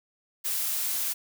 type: noise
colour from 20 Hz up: blue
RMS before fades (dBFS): -29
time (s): 0.44-1.14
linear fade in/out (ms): 20
effects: none